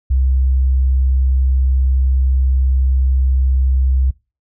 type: tone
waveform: sine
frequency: 65.3 Hz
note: C2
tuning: 3 cents flat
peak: -11 dBFS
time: 0.1-4.11 s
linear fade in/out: 10 ms
effects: noise-tail reverb RT60 0.3 s tail -23 dB re dry